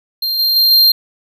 square tone with level steps, 4186 Hz, C8, in tune, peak -16 / -12 / -9 / -7 dBFS, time 0.22-0.92 s, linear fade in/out 5 ms, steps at 0.39 / 0.56 / 0.71 s, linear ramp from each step 2 ms, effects none

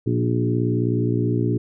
harmonic tone with a mistuned harmonic, 59.2 Hz, A#1, 27 cents sharp, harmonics 2 / 3 / 4 / 5 / 6 / 7, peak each -21 / -29 / -27 / -25 / -27 / -29 dBFS, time 0.06-1.58 s, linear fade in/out 10 ms, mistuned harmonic 6, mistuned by +18 cents, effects none

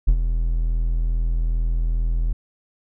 triangle tone with ADSR envelope, 41.2 Hz, E1, in tune, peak -7 dBFS, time 0.07-2.33 s, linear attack 15 ms, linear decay 66 ms, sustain -9 dB, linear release 3 ms, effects none

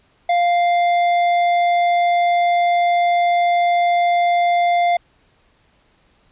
sine tone with tanh clipping, 698.5 Hz, F5, in tune, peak -15 dBFS, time 0.29-4.97 s, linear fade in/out 5 ms, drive 11 dB, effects pink hiss -58 dBFS RMS until 6.31 s + resampled to 8000 Hz

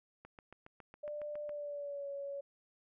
click train, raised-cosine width 0.5 ms, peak -37 dBFS, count 10, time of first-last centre 0.25-1.493 s, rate 7.24 Hz
sine tone with pitch glide, 593 to 561 Hz, D5 to C#5, +17 to +21 cents, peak -39 dBFS, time 1.03-2.41 s, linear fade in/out 10 ms, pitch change -96 cents, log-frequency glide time 1.44-2.09 s
effects none

